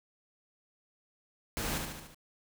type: noise with echo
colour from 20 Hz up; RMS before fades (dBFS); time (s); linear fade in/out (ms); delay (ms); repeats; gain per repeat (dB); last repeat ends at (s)
pink; -35; 1.57-1.78; 0; 73; 5; -4; 2.145
effects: none